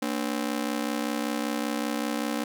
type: ring-modulated tone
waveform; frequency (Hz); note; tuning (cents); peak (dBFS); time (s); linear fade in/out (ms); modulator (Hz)
sawtooth; 261.6; C4; 0; -20; 0.02-2.44; 5; 32.6
effects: none

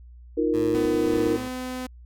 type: chord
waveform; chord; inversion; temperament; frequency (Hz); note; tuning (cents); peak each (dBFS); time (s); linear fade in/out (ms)
sine; Eb suspended second; none; equal; 311.1 / 349.2 / 466.2; Eb4 / F4 / Bb4; 0 / 0 / 0; -24 / -26 / -24; 0.37-1.37; 10
type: tone with tremolo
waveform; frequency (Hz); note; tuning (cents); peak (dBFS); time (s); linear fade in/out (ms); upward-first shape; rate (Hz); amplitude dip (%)
15% pulse; 110; A2; 0; -25; 0.53-1.49; 20; sine; 1.8; 50
type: tone with pitch glide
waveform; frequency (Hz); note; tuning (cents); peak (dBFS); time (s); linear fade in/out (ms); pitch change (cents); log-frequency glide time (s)
sawtooth; 251 to 254.2; B3 to C4; +28 to -50; -26; 0.74-1.87; 10; +22; 1.27-1.33
type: clicks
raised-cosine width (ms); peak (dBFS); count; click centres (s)
5; -28; 7; 0.75 / 0.854 / 0.947 / 1.063 / 1.135 / 1.173 / 1.273
effects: added 60 Hz sine -43 dBFS peak until 2.05 s

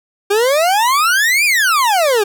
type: exponential two-way sweep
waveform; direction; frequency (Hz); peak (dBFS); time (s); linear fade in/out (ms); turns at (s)
40% pulse; up then down; 392.8 to 2489 to 392.8; -10; 0.3-2.24; 10; 1.45
effects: none

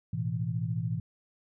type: chord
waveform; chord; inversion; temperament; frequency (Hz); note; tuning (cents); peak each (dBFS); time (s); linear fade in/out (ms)
sine; A suspended second; none; just; 110 / 123.75 / 165; A2 / B2 / E3; 0 / +4 / +2; -33; 0.13-1; 5
effects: none

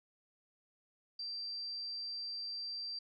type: tone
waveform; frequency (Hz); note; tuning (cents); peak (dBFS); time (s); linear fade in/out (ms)
sine; 4699; D8; 0; -39; 1.19-2.99; 5
effects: none

